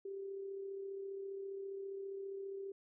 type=tone with amplitude modulation; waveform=sine; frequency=392 Hz; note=G4; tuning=in tune; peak=-40 dBFS; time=0.05-2.72 s; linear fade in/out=5 ms; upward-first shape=sine; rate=34.9 Hz; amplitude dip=35%; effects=none